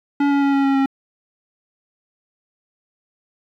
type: tone with pitch steps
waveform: square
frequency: 284 / 281.4 / 278.8 / 276.2 / 273.7 / 271.2 Hz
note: C#4 / C#4 / C#4 / C#4 / C#4 / C#4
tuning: +42 / +26 / +10 / -6 / -22 / -38 cents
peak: -15 dBFS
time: 0.2-0.86 s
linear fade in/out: 5 ms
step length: 110 ms
effects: low-pass 2000 Hz 12 dB/octave + 9-bit